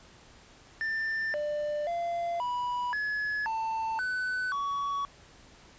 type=tone with pitch steps; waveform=triangle; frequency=1785 / 594 / 687 / 980 / 1700 / 892 / 1503 / 1126 Hz; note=A6 / D5 / F5 / B5 / G#6 / A5 / F#6 / C#6; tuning=+24 / +20 / -29 / -14 / +40 / +23 / +27 / +27 cents; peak=-27 dBFS; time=0.81-5.05 s; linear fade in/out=0 ms; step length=530 ms; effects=pink hiss -55 dBFS RMS until 5.78 s + resampled to 16000 Hz